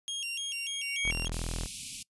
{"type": "tone with vibrato", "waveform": "sawtooth", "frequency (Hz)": 3002, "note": "F#7", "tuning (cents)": 24, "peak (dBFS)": -30, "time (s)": [0.08, 1.28], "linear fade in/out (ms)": 0, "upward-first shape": "square", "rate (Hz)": 3.4, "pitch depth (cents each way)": 140}
{"type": "tone with exponential growth", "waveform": "sine", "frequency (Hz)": 2248, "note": "C#7", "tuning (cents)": 24, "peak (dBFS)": -26, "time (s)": [0.37, 1.11], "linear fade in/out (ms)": 2, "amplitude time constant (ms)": 160}
{"type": "tone", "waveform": "sawtooth", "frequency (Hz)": 41.19, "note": "E1", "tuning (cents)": -1, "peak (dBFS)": -29, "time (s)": [1.04, 1.67], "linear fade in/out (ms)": 20}
{"type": "band-stop noise", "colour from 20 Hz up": "white", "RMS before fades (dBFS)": -39, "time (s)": [1.32, 2.03], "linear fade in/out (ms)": 5, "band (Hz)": [270, 2300], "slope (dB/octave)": 96}
{"effects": ["noise-tail reverb RT60 0.1 s tail -23 dB re dry", "resampled to 24000 Hz"]}